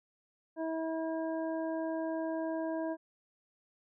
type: harmonic tone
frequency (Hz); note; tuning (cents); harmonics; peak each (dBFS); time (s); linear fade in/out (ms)
323; E4; -35; 1 / 2 / 3 / 5; -35 / -36 / -44 / -49; 0.56-2.97; 50
effects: none